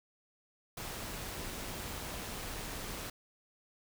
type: noise with amplitude modulation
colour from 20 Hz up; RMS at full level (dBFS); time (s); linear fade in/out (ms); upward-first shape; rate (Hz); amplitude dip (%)
pink; -40; 0.77-3.1; 5; sine; 197; 35
effects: none